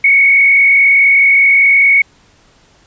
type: tone with frequency modulation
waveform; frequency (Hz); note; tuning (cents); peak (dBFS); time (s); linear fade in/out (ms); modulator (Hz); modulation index
sine; 2218; C#7; 0; -5; 0.04-2.02; 5; 44.8; 0.93
effects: pink hiss -49 dBFS RMS until 2.86 s + resampled to 16000 Hz